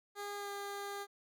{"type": "tone with pitch glide", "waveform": "15% pulse", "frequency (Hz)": [407.4, 402.5], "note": ["G#4", "G4"], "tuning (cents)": [-33, 46], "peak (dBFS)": -34, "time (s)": [0.15, 1.07], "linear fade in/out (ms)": 50, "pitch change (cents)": -21, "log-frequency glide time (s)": [0.36, 0.5], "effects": []}